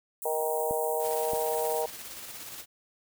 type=high-pass noise; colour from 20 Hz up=white; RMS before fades=-38 dBFS; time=0.22-1.82 s; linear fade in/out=0 ms; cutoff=7600 Hz; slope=48 dB/octave
type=harmonic tone; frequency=156.8 Hz; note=D#3; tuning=14 cents sharp; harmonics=3 / 4 / 5 / 6; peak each=-30 / -32 / -34 / -36 dBFS; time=0.25-1.86 s; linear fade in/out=5 ms
type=clicks; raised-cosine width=2 ms; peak=-24 dBFS; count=2; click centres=0.71 / 1.334 s
type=noise with tremolo; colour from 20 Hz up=white; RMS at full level=-41 dBFS; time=0.99-2.66 s; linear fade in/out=50 ms; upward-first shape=square; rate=17 Hz; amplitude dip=30%
effects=none